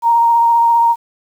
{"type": "tone with vibrato", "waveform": "sine", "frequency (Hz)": 932.3, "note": "A#5", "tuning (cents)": 0, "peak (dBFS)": -8, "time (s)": [0.02, 0.96], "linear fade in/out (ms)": 50, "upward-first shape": "sine", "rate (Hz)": 15, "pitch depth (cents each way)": 14, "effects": ["7-bit"]}